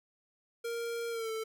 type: tone with pitch glide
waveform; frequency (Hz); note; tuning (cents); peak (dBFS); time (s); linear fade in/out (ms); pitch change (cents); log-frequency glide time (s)
square; 466.2 to 442.8; A#4 to A4; 0 to +11; -35; 0.64-1.44; 10; -89; 1.1-1.31
effects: none